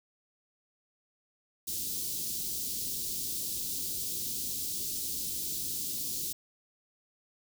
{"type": "band-stop noise", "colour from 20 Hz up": "white", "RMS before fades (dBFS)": -35, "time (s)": [1.67, 6.33], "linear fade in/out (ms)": 10, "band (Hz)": [370, 3900], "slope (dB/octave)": 24, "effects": []}